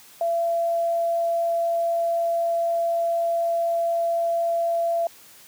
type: tone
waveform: sine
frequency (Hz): 676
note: E5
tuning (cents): +43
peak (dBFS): -20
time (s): 0.21-5.07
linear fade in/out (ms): 2
effects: white hiss -49 dBFS RMS until 5.47 s + high-pass 80 Hz 12 dB/octave